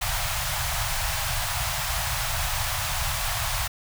pink band-stop noise, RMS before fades -27 dBFS, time 0.01-3.68 s, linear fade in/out 10 ms, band 140 to 640 Hz, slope 48 dB/octave, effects none

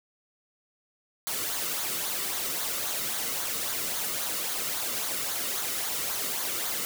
white noise with flanger, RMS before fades -31 dBFS, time 1.27-6.85 s, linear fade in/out 0 ms, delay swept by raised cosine 0.37 to 1.25 ms, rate 3.7 Hz, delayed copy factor -0.55, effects none

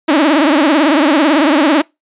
sawtooth tone with vibrato, 298 Hz, D4, 25 cents sharp, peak -4 dBFS, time 0.08-1.82 s, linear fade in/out 10 ms, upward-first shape triangle, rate 18 Hz, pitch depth 200 cents each way, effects noise-tail reverb RT60 0.2 s tail -24 dB re dry + resampled to 8000 Hz

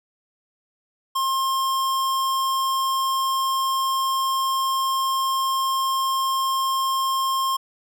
square tone, 1065 Hz, C6, 30 cents sharp, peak -21 dBFS, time 1.15-7.57 s, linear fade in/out 10 ms, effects none

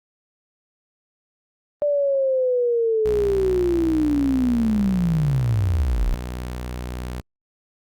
sine linear sweep, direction down, 590 to 32.61 Hz, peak -17 dBFS, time 1.82-6.14 s, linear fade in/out 0 ms
sawtooth tone, 61.6 Hz, B1, 4 cents flat, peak -24 dBFS, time 3.05-7.21 s, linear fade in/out 10 ms
effects Opus 32 kbps

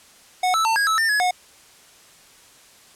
square tone with pitch steps, 734 / 1314 / 897 / 1642 / 1304 / 1803 / 1689 / 727 Hz, F#5 / E6 / A5 / G#6 / E6 / A6 / G#6 / F#5, -14 / -6 / +33 / -20 / -19 / +42 / +29 / -31 cents, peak -18 dBFS, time 0.43-1.31 s, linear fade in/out 5 ms, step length 110 ms, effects white hiss -50 dBFS RMS until 2.95 s + low-pass 10000 Hz 12 dB/octave

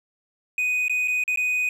triangle tone with dropouts, 2492 Hz, D#7, 2 cents sharp, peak -19 dBFS, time 0.58-1.69 s, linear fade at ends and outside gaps 2 ms, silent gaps 0.882-0.896 / 1.076-1.081 / 1.238-1.278 / 1.36-1.373 s, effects none

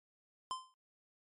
square tone with exponential decay, 1036 Hz, C6, 17 cents flat, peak -34 dBFS, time 0.51-0.74 s, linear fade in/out 0 ms, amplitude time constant 49 ms, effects MP3 48 kbps

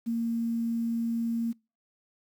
sine tone with quantisation, 231 Hz, A#3, 16 cents flat, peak -26 dBFS, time 0.06-1.53 s, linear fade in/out 20 ms, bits 9, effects noise-tail reverb RT60 0.3 s tail -26 dB re dry

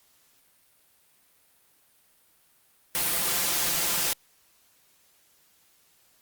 white noise with comb filter, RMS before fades -26 dBFS, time 2.95-4.13 s, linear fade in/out 0 ms, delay 5.8 ms, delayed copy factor +0.7, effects white hiss -63 dBFS RMS until 6.21 s + Opus 48 kbps

